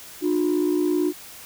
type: tone pair together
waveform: sine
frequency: 301.4 / 359.6 Hz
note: D4 / F#4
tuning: +45 / -49 cents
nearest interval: minor third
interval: 306 cents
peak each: -20 dBFS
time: 0.21-1.13 s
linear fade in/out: 50 ms
effects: tanh soft clip ceiling -15 dBFS + white hiss -42 dBFS RMS until 1.45 s